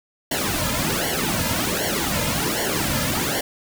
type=noise with flanger; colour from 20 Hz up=pink; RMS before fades=-23 dBFS; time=0.31-3.41 s; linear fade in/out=5 ms; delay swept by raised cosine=0.79 to 2.69 ms; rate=1.3 Hz; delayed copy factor=-0.95; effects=none